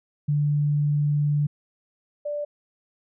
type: tone pair in turn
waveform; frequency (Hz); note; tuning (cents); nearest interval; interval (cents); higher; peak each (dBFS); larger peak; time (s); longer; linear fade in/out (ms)
sine; 146.83 / 587.3; D3 / D5; 0 / 0; 2 octaves; 2400; second; -19 / -26; first; 0.28-1.47 / 2.25-2.45; first; 10
effects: none